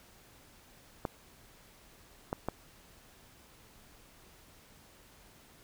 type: clicks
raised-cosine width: 1 ms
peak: -18 dBFS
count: 3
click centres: 1.052 / 2.329 / 2.486 s
effects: pink hiss -59 dBFS RMS until 5.63 s